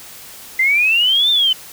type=exponential two-way sweep; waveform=sine; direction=up then down; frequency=2038 to 3633 to 3009 Hz; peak=-11 dBFS; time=0.59-1.53 s; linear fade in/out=5 ms; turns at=1.3 s; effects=white hiss -37 dBFS RMS until 1.72 s